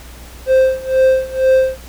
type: tone with tremolo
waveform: triangle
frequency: 523.3 Hz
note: C5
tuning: in tune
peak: -5 dBFS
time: 0.46-1.78 s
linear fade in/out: 50 ms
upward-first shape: sine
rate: 2.1 Hz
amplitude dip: 90%
effects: added 60 Hz sine -35 dBFS peak until 1.88 s + pink hiss -39 dBFS RMS until 1.88 s